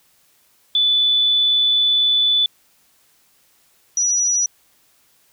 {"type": "tone pair in turn", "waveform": "sine", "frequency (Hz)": [3482, 5856], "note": ["A7", "F#8"], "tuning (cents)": [-19, -19], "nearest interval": "major sixth", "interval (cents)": 900, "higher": "second", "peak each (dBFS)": [-13, -15], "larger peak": "first", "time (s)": [[0.75, 2.46], [3.97, 4.46]], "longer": "first", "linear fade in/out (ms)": 2, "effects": ["white hiss -58 dBFS RMS until 5.32 s"]}